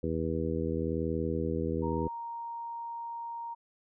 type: harmonic tone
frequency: 81 Hz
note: E2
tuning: 30 cents flat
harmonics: 1 / 2 / 3 / 4 / 5 / 6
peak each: -36 / -36 / -36 / -36 / -36 / -36 dBFS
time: 0.03-2.08 s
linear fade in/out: 5 ms
type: tone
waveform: sine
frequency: 932.3 Hz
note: A#5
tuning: in tune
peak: -36 dBFS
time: 1.82-3.55 s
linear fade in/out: 20 ms
effects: none